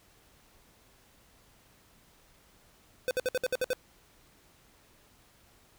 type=tone bursts; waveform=square; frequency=507 Hz; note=B4; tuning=45 cents sharp; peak=-27 dBFS; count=8; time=3.08-3.732 s; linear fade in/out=0 ms; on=29 ms; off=60 ms; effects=pink hiss -62 dBFS RMS until 5.78 s